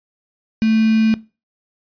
sine tone with quantisation, 220.9 Hz, A3, 7 cents sharp, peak -12 dBFS, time 0.62-1.14 s, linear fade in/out 0 ms, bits 4, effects noise-tail reverb RT60 0.3 s tail -20 dB re dry + resampled to 11025 Hz

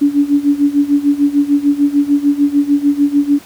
sine tone with tremolo, 286.8 Hz, D4, 41 cents flat, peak -6 dBFS, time 0.01-3.39 s, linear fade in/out 10 ms, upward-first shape sine, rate 6.7 Hz, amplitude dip 85%, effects pink hiss -39 dBFS RMS until 3.45 s + high-pass 80 Hz 12 dB/octave

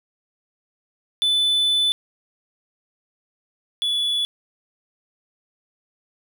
triangle tone pair in turn, 3500 / 3426 Hz, A7 / A7, -10 / -47 cents, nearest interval unison, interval 37 cents, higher first, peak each -15 / -18 dBFS, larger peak first, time 1.22-1.92 / 3.82-4.25 s, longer first, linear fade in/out 0 ms, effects none

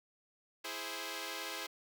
5% pulse chord, E augmented, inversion none, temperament equal, 329.6 / 415.3 / 523.3 Hz, E4 / G#4 / B#4, 0 / 0 / 0 cents, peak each -33 / -33 / -32 dBFS, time 0.64-1.67 s, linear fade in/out 10 ms, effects none

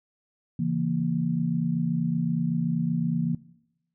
sine chord, A# diminished, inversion first, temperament just, 139.85 / 167.82 / 233.1 Hz, C#3 / E3 / A#3, +16 / +31 / 0 cents, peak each -31 / -26 / -28 dBFS, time 0.59-3.35 s, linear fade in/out 5 ms, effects noise-tail reverb RT60 0.8 s tail -19 dB re dry

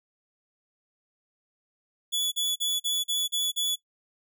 sawtooth tone bursts, 3421 Hz, A7, 49 cents flat, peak -22 dBFS, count 7, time 2.12-3.76 s, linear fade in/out 20 ms, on 200 ms, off 40 ms, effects noise-tail reverb RT60 0.1 s tail -21 dB re dry

